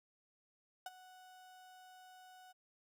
35% pulse tone with ADSR envelope, 740 Hz, F#5, in tune, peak -39 dBFS, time 0.86-2.53 s, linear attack 3 ms, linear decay 29 ms, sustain -16 dB, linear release 20 ms, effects none

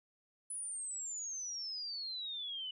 sine exponential sweep, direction down, 10080 to 2959 Hz, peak -39 dBFS, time 0.5-2.71 s, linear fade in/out 5 ms, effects none

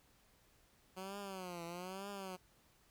10% pulse tone with vibrato, 184.6 Hz, F#3, 4 cents flat, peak -36 dBFS, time 0.96-2.37 s, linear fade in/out 20 ms, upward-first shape triangle, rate 1.1 Hz, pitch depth 170 cents each way, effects pink hiss -70 dBFS RMS until 2.9 s

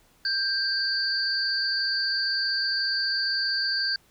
sine tone cluster, 1579 / 4487 / 4752 Hz, G6 / C#8 / D8, +12 / +20 / +20 cents, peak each -28 dBFS, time 0.25-3.96 s, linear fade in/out 2 ms, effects pink hiss -61 dBFS RMS until 4.1 s

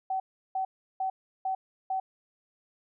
sine tone bursts, 761 Hz, F#5, 48 cents sharp, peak -27 dBFS, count 5, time 0.1-2 s, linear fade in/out 5 ms, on 100 ms, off 350 ms, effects none

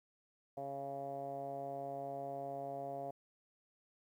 10% pulse tone with low-pass filter, 138.59 Hz, C#3, in tune, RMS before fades -43 dBFS, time 0.57-3.11 s, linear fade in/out 5 ms, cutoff 660 Hz, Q 6.6, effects 12-bit

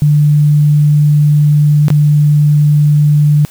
sine tone with dropouts, 148.3 Hz, D3, 17 cents sharp, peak -5 dBFS, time 0.02-3.45 s, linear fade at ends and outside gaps 0 ms, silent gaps 1.883-1.903 s, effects white hiss -39 dBFS RMS until 3.5 s

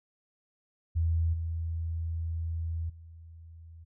sine tone with level steps, 82.41 Hz, E2, in tune, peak -24 / -30 / -46 dBFS, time 0.95-3.85 s, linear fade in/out 20 ms, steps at 1.33 / 2.89 s, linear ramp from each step 10 ms, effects none

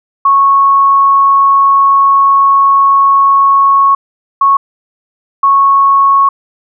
sine tone bursts at uneven times, 1103 Hz, C#6, 9 cents flat, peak -4 dBFS, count 3, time 0.25-3.95 / 4.41-4.57 / 5.43-6.29 s, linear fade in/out 5 ms, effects none

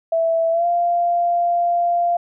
sine tone with pitch glide, 659.3 to 694.1 Hz, E5 to F5, 0 to -11 cents, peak -15 dBFS, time 0.12-2.17 s, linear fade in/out 5 ms, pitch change +89 cents, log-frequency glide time 0.51-0.66 s, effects none

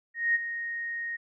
sine tone with ADSR envelope, 1864.7 Hz, A#6, in tune, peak -20 dBFS, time 0.14-1.17 s, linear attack 210 ms, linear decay 23 ms, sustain -11 dB, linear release 17 ms, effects none

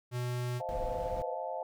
square tone, 123.2 Hz, B2, 4 cents flat, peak -33 dBFS, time 0.11-0.62 s, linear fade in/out 50 ms
sine chord, F dominant seventh, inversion second, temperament just, 523.8 / 628.6 / 698.5 / 873.1 Hz, C5 / Eb5 / F5 / A5, +2 / +18 / 0 / -14 cents, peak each -40 dBFS, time 0.6-1.63 s, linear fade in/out 2 ms
sine tone with vibrato, 505 Hz, B4, 39 cents sharp, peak -38 dBFS, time 0.67-1.37 s, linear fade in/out 50 ms, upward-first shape sine, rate 2.8 Hz, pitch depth 15 cents each way
brown noise, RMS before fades -40 dBFS, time 0.69-1.22 s, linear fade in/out 0 ms
effects none

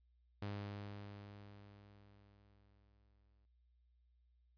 sawtooth tone with exponential decay, 101.8 Hz, G#2, 34 cents flat, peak -37 dBFS, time 0.42-3.46 s, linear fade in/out 5 ms, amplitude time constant 660 ms, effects added 60 Hz sine -70 dBFS peak until 4.57 s + resampled to 11025 Hz

